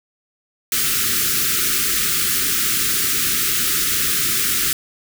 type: band-stop noise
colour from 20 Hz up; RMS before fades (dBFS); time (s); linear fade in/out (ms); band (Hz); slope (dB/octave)
white; -19; 0.72-4.73; 2; 440 to 1200; 96
effects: none